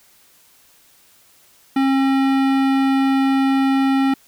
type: tone with hard clipping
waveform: sine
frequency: 269.6 Hz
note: C#4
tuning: 48 cents flat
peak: -16 dBFS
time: 1.76-4.14 s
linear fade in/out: 5 ms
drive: 18 dB
effects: white hiss -53 dBFS RMS until 4.27 s